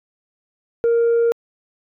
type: tone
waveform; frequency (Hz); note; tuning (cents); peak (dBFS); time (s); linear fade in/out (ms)
sine; 466.2; A#4; 0; -11; 0.84-1.32; 0
effects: tanh soft clip ceiling -12 dBFS